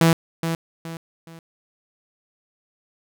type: tone with echo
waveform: sawtooth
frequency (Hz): 164.81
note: E3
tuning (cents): 0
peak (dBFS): -9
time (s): 0.01-0.13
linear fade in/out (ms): 2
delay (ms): 420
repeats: 3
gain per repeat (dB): -9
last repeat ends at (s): 1.39
effects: none